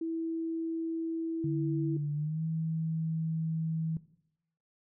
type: tone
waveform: sine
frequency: 327.5 Hz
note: E4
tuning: 11 cents flat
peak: -31 dBFS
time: 0.01-1.97 s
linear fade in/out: 5 ms
type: tone with pitch glide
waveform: sine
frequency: 146.9 to 161.12 Hz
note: D3 to E3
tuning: +1 to -39 cents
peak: -30 dBFS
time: 1.44-3.97 s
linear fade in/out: 2 ms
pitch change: +160 cents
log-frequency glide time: 2.13-2.43 s
effects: noise-tail reverb RT60 0.8 s tail -17 dB re dry